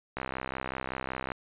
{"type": "click train", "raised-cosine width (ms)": 0.5, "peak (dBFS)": -18, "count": 76, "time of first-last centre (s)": [0.17, 1.319], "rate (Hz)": 65.3, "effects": ["resampled to 8000 Hz"]}